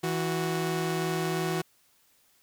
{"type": "tone pair together", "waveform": "sawtooth", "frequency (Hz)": [163, 368.9], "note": ["E3", "F#4"], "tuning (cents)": [-19, -5], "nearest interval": "octave + major second", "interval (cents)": 1414, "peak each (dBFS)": -26, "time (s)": [0.03, 1.62], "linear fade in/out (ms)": 10, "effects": ["white hiss -65 dBFS RMS until 2.42 s"]}